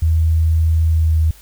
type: tone with pitch glide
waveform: sine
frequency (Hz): 80.6 to 79.54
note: E2 to D#2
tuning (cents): -38 to +39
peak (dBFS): -11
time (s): 0.02-1.31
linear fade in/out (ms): 5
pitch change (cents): -23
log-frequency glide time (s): 0.93-1.14
effects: added 50 Hz sine -44 dBFS peak until 1.41 s + white hiss -46 dBFS RMS until 1.41 s